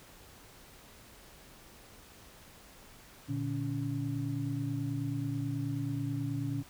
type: tone cluster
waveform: sine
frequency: 118.2 / 147.5 / 281.5 Hz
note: A#2 / D3 / C#4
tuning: +24 / +8 / +27 cents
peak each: -35 / -37 / -36 dBFS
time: 3.28-6.63 s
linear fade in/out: 20 ms
effects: pink hiss -55 dBFS RMS until 6.69 s